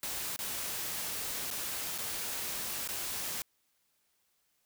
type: noise with dropouts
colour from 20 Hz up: white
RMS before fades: -37 dBFS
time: 0.03-3.42 s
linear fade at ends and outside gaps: 1 ms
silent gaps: 0.362-0.39 / 1.504-1.511 / 1.979-1.984 / 2.876-2.888 s
effects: white hiss -75 dBFS RMS until 4.65 s